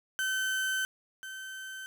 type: tone pair in turn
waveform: 35% pulse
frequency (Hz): 1534 / 1540.5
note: G6 / G6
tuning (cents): -38 / -31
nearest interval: unison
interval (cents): 7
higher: second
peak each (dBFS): -27 / -38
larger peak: first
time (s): 0.19-0.85 / 1.23-1.86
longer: first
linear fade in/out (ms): 0
effects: none